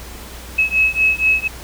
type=beating tone pair; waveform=sine; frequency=2574 / 2578.2 Hz; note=E7 / E7; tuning=-42 / -39 cents; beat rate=4.2 Hz; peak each=-16 dBFS; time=0.58-1.48 s; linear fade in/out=10 ms; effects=added 60 Hz sine -34 dBFS peak until 1.63 s + pink hiss -36 dBFS RMS until 1.63 s